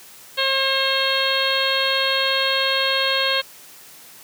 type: harmonic tone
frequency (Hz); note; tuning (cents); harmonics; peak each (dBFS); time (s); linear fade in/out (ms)
537; C5; +45; 1 / 2 / 3 / 4 / 5 / 6 / 7 / 8; -25 / -27 / -25 / -29 / -27 / -24 / -27 / -25; 0.37-3.42; 20
effects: white hiss -44 dBFS RMS until 4.23 s + high-pass 100 Hz 12 dB/octave